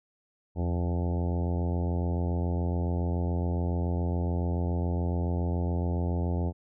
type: harmonic tone with a mistuned harmonic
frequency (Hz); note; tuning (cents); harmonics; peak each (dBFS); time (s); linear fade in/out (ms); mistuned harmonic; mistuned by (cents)
87.1; F2; -4; 1 / 2 / 3 / 4 / 5 / 6 / 7 / 8 / 9 / 10; -27 / -33 / -37 / -39 / -41 / -43 / -44 / -45 / -46 / -47; 0.55-6.53; 50; 1; -85
effects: none